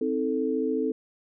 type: chord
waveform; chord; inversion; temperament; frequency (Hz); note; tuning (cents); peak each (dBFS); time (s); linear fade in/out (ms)
sine; A diminished; first; equal with one note detuned; 261.6 / 315.5 / 440; C4 / Eb4 / A4; 0 / +24 / 0; -28 / -30 / -27; 0.01-0.92; 5
effects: none